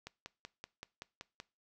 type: click train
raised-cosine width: 0.2 ms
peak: -27 dBFS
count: 8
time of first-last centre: 0.07-1.401 s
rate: 5.26 Hz
effects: noise-tail reverb RT60 0.3 s tail -22 dB re dry